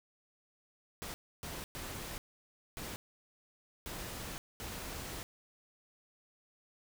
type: noise bursts at uneven times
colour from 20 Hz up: pink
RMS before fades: -43 dBFS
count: 6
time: 1.02-1.14 / 1.43-1.64 / 1.75-2.18 / 2.77-2.96 / 3.86-4.38 / 4.6-5.23 s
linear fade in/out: 0 ms
effects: none